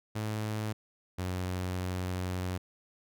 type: tone pair in turn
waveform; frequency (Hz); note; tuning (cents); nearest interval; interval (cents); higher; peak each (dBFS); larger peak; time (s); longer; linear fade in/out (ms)
sawtooth; 107.5 / 91.46; A2 / F#2; -40 / -20; minor third; 280; first; -28; neither; 0.15-0.73 / 1.18-2.58; second; 10
effects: none